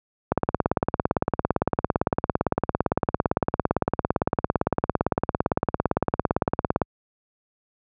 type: click train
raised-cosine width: 1 ms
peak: -5 dBFS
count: 116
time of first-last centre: 0.32-6.817 s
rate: 17.7 Hz
effects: high-pass 60 Hz 12 dB/octave